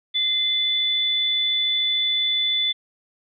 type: tone pair together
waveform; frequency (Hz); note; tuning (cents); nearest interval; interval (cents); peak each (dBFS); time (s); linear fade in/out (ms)
sine; 2067 / 3487; C7 / A7; -22 / -16; major sixth; 906; -30 / -19; 0.14-2.73; 20
effects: none